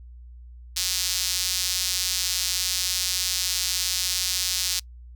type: tone with high-pass filter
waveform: sawtooth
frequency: 183.3 Hz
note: F#3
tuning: 16 cents flat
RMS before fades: -26 dBFS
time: 0.76-4.8 s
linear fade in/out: 10 ms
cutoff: 4600 Hz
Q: 1.6
effects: noise-tail reverb RT60 0.1 s tail -25 dB re dry + added 60 Hz sine -41 dBFS peak until 5.15 s